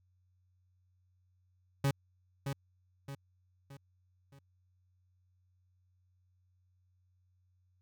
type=tone with echo; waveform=40% pulse; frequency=138.59 Hz; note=C#3; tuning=in tune; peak=-26 dBFS; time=1.84-1.91 s; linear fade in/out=5 ms; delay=620 ms; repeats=4; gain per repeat=-7 dB; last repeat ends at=4.39 s; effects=added 91 Hz sine -69 dBFS peak until 7.81 s